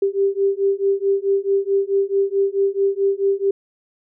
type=beating tone pair; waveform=sine; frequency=392 / 396.6 Hz; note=G4 / G4; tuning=0 / +20 cents; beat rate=4.6 Hz; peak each=-19 dBFS; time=0.02-3.51 s; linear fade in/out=5 ms; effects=none